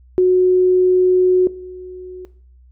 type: tone with level steps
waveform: sine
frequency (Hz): 366.8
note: F#4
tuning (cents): -15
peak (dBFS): -9 / -29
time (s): 0.18-2.25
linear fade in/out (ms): 0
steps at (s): 1.47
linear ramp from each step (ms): 2
effects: noise-tail reverb RT60 0.5 s tail -17 dB re dry + added 62 Hz sine -44 dBFS peak until 2.71 s